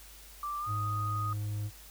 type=tone with pitch glide; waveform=sine; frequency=1174.7 to 1244.6 Hz; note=D6 to D#6; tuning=0 to 0 cents; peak=-33 dBFS; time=0.43-1.33 s; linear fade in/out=2 ms; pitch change=+100 cents; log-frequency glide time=0.59-0.69 s
type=tone; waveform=triangle; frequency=104.6 Hz; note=G#2; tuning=13 cents sharp; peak=-30 dBFS; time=0.66-1.71 s; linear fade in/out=50 ms
effects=added 50 Hz sine -53 dBFS peak until 1.9 s + white hiss -53 dBFS RMS until 1.9 s